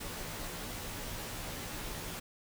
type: noise with comb filter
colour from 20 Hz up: pink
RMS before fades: -41 dBFS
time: 0-2.2 s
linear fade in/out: 10 ms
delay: 15 ms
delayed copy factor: -0.9
effects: none